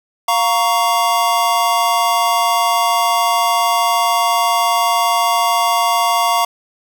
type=chord; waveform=square; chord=Bb minor; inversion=second; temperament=just; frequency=699.2 / 932.3 / 1118.8 Hz; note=F5 / Bb5 / Db6; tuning=+2 / 0 / +16 cents; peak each=-18 dBFS; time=0.28-6.45 s; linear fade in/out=5 ms; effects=none